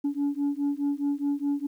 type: beating tone pair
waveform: sine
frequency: 282.7 / 287.5 Hz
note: C#4 / D4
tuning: +34 / -37 cents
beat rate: 4.8 Hz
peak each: -26 dBFS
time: 0.04-1.67 s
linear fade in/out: 10 ms
effects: tanh soft clip ceiling -21 dBFS + 10-bit